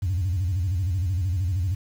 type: tone with vibrato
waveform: sine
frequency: 91 Hz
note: F#2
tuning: 28 cents flat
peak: -20 dBFS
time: 0.02-1.75 s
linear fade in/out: 10 ms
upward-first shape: square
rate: 13 Hz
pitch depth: 140 cents each way
effects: tanh soft clip ceiling -19 dBFS + 8-bit